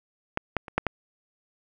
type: clicks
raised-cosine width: 0.5 ms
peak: -10 / -9 / -24 / -7 / -9 dBFS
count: 5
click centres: 0.374 / 0.567 / 0.682 / 0.78 / 0.867 s
effects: none